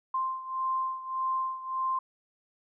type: beating tone pair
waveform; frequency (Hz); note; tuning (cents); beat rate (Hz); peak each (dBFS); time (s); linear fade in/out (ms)
sine; 1046.5 / 1048.2; C6 / C6; 0 / +3; 1.7; -30 / -34; 0.14-1.99; 5
effects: none